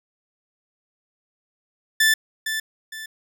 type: tone with echo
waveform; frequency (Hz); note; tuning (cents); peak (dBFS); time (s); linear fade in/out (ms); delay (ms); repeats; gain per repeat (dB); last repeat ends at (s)
sawtooth; 1760; A6; 0; -11; 2-2.14; 5; 460; 2; -9; 3.06
effects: none